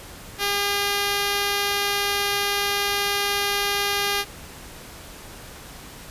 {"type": "tone", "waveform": "5% pulse", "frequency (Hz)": 404.1, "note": "G#4", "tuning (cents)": -47, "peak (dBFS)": -10, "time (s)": [0.38, 4.25], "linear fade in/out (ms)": 50, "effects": ["pink hiss -41 dBFS RMS until 6.1 s", "resampled to 32000 Hz"]}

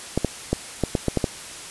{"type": "clicks", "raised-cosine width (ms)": 2, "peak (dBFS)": -6, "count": 8, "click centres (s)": [0.176, 0.247, 0.53, 0.837, 0.952, 1.083, 1.173, 1.242], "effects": ["white hiss -37 dBFS RMS until 1.7 s", "resampled to 24000 Hz"]}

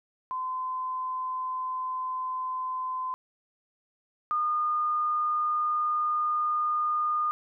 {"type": "tone pair in turn", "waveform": "sine", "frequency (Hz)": [1026, 1220.1], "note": ["C6", "D#6"], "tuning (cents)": [-34, -34], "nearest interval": "minor third", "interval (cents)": 300, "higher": "second", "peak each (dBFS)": [-29, -24], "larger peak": "second", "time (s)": [[0.31, 3.14], [4.31, 7.31]], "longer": "second", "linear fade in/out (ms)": 0, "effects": []}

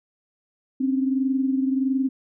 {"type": "tone pair together", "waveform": "sine", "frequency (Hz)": [263.7, 285.2], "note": ["C4", "C#4"], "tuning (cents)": [14, 49], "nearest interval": "minor second", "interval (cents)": 135, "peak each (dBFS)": [-20, -28], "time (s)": [0.8, 2.09], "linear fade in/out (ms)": 10, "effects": []}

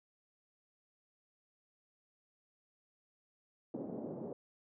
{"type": "band-pass noise", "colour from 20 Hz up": "pink", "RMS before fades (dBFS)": -43, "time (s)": [3.74, 4.33], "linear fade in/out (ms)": 2, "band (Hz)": [180, 580], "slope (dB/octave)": 24, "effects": []}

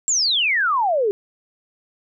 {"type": "exponential sweep", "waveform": "sine", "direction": "down", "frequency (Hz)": [7610, 388.7], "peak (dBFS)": -16, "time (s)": [0.08, 1.11], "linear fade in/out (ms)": 0, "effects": []}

